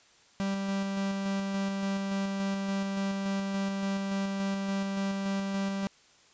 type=tone with tremolo; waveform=45% pulse; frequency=196 Hz; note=G3; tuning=in tune; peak=-28 dBFS; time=0.4-5.87 s; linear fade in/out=0 ms; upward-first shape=square; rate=3.5 Hz; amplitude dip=25%; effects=white hiss -60 dBFS RMS until 6.33 s + resampled to 16000 Hz